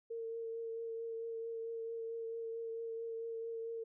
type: tone with vibrato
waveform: sine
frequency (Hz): 456.4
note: A#4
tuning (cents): -37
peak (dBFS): -39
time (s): 0.1-3.84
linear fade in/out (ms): 10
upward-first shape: triangle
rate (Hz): 4.5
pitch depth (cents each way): 19
effects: none